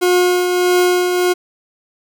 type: tone with tremolo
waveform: 40% pulse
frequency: 359.5 Hz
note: F#4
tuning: 50 cents flat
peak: -9 dBFS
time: 0.01-1.34 s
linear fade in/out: 20 ms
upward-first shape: triangle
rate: 1.6 Hz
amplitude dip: 45%
effects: none